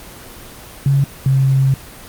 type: tone pair in turn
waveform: sine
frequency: 138.59 / 134.41 Hz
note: C#3 / C3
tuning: 0 / +47 cents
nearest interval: minor second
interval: 53 cents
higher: first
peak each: -10 dBFS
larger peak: neither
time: 0.86-1.04 / 1.26-1.74 s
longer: second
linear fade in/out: 2 ms
effects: pink hiss -36 dBFS RMS until 2.08 s + Opus 24 kbps